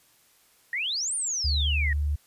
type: exponential two-way sweep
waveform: sine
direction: up then down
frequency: 1829 to 9397 to 1829 Hz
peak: -26 dBFS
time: 0.73-1.93 s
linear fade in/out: 2 ms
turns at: 1.15 s
type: tone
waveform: sine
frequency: 73.42 Hz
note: D2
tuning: in tune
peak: -23 dBFS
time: 1.44-2.16 s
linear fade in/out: 10 ms
effects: white hiss -61 dBFS RMS until 2.26 s + resampled to 32000 Hz